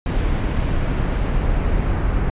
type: noise with low-pass filter sweep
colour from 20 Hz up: brown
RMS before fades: -19 dBFS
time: 0.06-2.3 s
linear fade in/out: 2 ms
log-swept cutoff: 3100 to 2000 Hz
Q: 1
effects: resampled to 8000 Hz